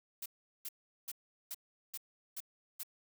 blue noise bursts, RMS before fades -42 dBFS, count 7, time 0.22-2.833 s, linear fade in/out 5 ms, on 39 ms, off 390 ms, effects none

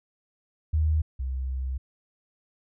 sine tone pair in turn, 77.78 / 65.18 Hz, D#2 / C2, 0 / -6 cents, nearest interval minor third, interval 306 cents, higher first, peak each -20 / -27 dBFS, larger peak first, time 0.73-1.02 / 1.19-1.78 s, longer second, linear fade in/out 10 ms, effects none

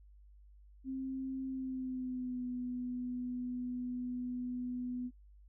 sine tone with pitch glide, 264.3 to 248 Hz, C4 to B3, +18 to +7 cents, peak -36 dBFS, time 0.84-5.11 s, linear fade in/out 50 ms, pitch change -111 cents, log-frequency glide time 1.46-2.46 s, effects noise-tail reverb RT60 0.1 s tail -17 dB re dry + added 50 Hz sine -56 dBFS peak until 5.48 s

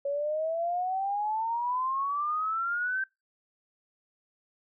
sine exponential sweep, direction up, 556 to 1568 Hz, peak -27 dBFS, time 0.05-3.04 s, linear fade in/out 5 ms, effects noise-tail reverb RT60 0.2 s tail -22 dB re dry

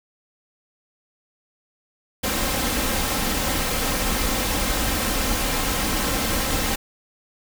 pink noise with comb filter, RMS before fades -23 dBFS, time 2.23-6.76 s, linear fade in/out 10 ms, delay 3.8 ms, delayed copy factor +0.5, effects none

